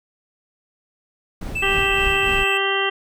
brown noise with tremolo, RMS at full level -26 dBFS, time 1.41-2.44 s, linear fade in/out 5 ms, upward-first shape sine, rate 3.5 Hz, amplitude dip 55%
triangle tone with vibrato, 2637 Hz, E7, in tune, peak -20 dBFS, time 1.55-2.58 s, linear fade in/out 10 ms, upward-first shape triangle, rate 13 Hz, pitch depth 9 cents each way
harmonic tone, 392 Hz, G4, in tune, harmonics 1 / 2 / 3 / 4 / 5 / 7 / 8, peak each -24 / -28 / -26 / -28 / -25 / -25 / -26 dBFS, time 1.62-2.9 s, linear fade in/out 10 ms
effects none

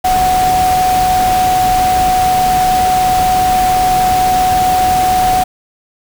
sine tone in noise, 740 Hz, F#5, in tune, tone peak -9 dBFS, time 0.04-5.44 s, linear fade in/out 10 ms, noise pink, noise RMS -20 dBFS, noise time 0.04-5.44 s, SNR +8 dB, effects none

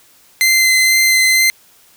sawtooth tone with vibrato, 2067 Hz, C7, 22 cents flat, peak -6 dBFS, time 0.41-1.5 s, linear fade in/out 0 ms, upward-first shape sine, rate 2.1 Hz, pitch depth 10 cents each way, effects white hiss -49 dBFS RMS until 1.96 s

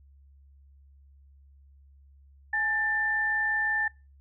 sine tone pair together, 840 / 1777.2 Hz, G#5 / A6, +19 / +17 cents, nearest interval octave + minor second, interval 1298 cents, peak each -34 / -25 dBFS, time 2.53-3.88 s, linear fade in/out 5 ms, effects noise-tail reverb RT60 0.3 s tail -25 dB re dry + added 69 Hz sine -53 dBFS peak until 4.2 s

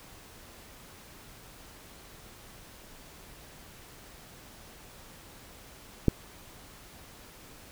click, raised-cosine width 3 ms, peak -7 dBFS, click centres 6.083 s, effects pink hiss -51 dBFS RMS until 7.71 s

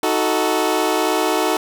20% pulse chord, D# diminished, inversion none, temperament equal with one note detuned, 314.2 / 370 / 440 Hz, D#4 / F#4 / A4, +17 / 0 / 0 cents, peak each -16 dBFS, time 0.03-1.57 s, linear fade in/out 2 ms, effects none

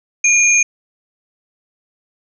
sine tone pair together, 2418 / 6427 Hz, D7 / G8, +50 / +42 cents, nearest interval octave + perfect fourth, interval 1692 cents, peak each -12 dBFS, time 0.24-0.63 s, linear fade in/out 5 ms, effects none

